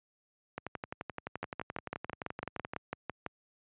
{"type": "two click trains", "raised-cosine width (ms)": 0.5, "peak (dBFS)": [-22, -20], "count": [26, 12], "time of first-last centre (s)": [[0.58, 2.735], [1.43, 3.263]], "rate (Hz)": [11.6, 6], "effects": ["high-pass 80 Hz 12 dB/octave", "resampled to 8000 Hz"]}